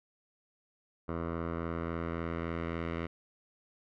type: tone with low-pass filter sweep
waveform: 10% pulse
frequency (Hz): 83.6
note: E2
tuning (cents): +25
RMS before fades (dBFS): -36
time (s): 1.08-3.07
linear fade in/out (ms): 10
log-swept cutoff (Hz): 1200 to 2200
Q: 1.5
effects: none